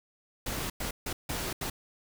pink noise bursts at uneven times, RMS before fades -34 dBFS, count 5, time 0.46-0.7 / 0.8-0.91 / 1.06-1.13 / 1.29-1.53 / 1.61-1.7 s, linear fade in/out 5 ms, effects none

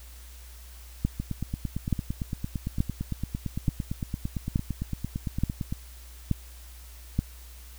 two click trains, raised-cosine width 5 ms, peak -17 / -11 dBFS, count 41 / 8, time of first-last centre 1.2-5.725 / 1.05-7.19 s, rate 8.84 / 1.14 Hz, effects added 60 Hz sine -44 dBFS peak until 7.78 s + white hiss -52 dBFS RMS until 7.78 s

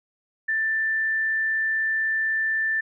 sine tone, 1772 Hz, A6, 12 cents sharp, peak -21 dBFS, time 0.48-2.81 s, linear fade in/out 10 ms, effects none

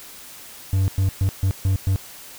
triangle tone bursts at uneven times, 95.8 Hz, G2, 39 cents flat, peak -14 dBFS, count 6, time 0.73-0.88 / 0.98-1.09 / 1.21-1.29 / 1.43-1.51 / 1.65-1.76 / 1.87-1.96 s, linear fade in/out 0 ms, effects white hiss -41 dBFS RMS until 2.38 s

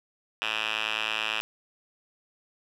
5% pulse tone with band-pass filter, 109.1 Hz, A2, 14 cents flat, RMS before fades -30 dBFS, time 0.42-1.41 s, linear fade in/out 0 ms, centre 2500 Hz, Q 6, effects none

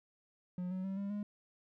triangle tone with pitch steps, 180 / 186.24 / 192.7 / 199.38 / 206.3 Hz, F#3 / F#3 / G3 / G3 / G#3, -47 / +12 / -29 / +30 / -11 cents, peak -34 dBFS, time 0.58-1.23 s, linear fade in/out 2 ms, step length 130 ms, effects none

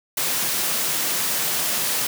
white high-pass noise, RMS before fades -23 dBFS, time 0.17-2.07 s, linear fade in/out 5 ms, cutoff 110 Hz, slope 96 dB/octave, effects none

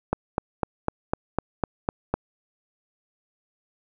click train, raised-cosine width 1 ms, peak -8 dBFS, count 9, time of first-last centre 0.13-2.14 s, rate 3.98 Hz, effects none

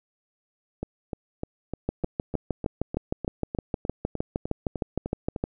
two click trains, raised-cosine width 2 ms, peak -17 / -12 dBFS, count 16 / 24, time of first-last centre 0.83-5.362 / 1.89-5.439 s, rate 3.31 / 6.48 Hz, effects none

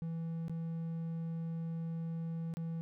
triangle tone with dropouts, 164.81 Hz, E3, in tune, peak -34 dBFS, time 0.02-2.81 s, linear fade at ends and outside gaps 0 ms, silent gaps 0.482-0.496 / 2.539-2.57 s, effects none

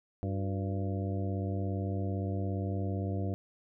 harmonic tone with a mistuned harmonic, 97.5 Hz, G2, 9 cents flat, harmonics 1 / 2 / 3 / 4 / 5 / 6 / 7, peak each -32 / -38 / -40 / -43 / -44 / -46 / -45 dBFS, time 0.23-3.34 s, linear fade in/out 0 ms, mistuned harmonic 4, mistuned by -96 cents, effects none

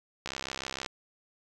click train, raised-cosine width 0.2 ms, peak -17 dBFS, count 41, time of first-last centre 0.26-0.862 s, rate 66.5 Hz, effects none

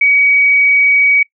sine tone, 2263 Hz, C#7, 35 cents sharp, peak -7 dBFS, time 0.01-1.23 s, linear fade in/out 5 ms, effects noise-tail reverb RT60 0.1 s tail -22 dB re dry

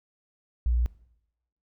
sine tone, 59.6 Hz, A#1, 39 cents sharp, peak -21 dBFS, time 0.66-0.86 s, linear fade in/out 0 ms, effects noise-tail reverb RT60 0.8 s tail -20 dB re dry

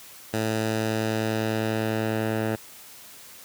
10% pulse tone with low-pass filter sweep, 110 Hz, A2, in tune, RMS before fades -26 dBFS, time 0.33-2.56 s, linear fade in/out 10 ms, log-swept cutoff 12000 to 2200 Hz, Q 0.74, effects white hiss -46 dBFS RMS until 3.44 s + high-pass 60 Hz 12 dB/octave

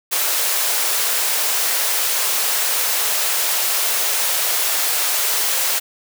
white high-pass noise, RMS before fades -19 dBFS, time 0.11-5.8 s, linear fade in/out 20 ms, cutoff 440 Hz, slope 24 dB/octave, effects none

